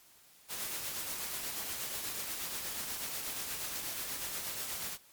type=noise with tremolo; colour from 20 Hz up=white; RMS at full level=-37 dBFS; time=0.48-4.98 s; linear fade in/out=50 ms; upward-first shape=triangle; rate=8.3 Hz; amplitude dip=40%; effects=white hiss -61 dBFS RMS until 5.12 s + MP3 96 kbps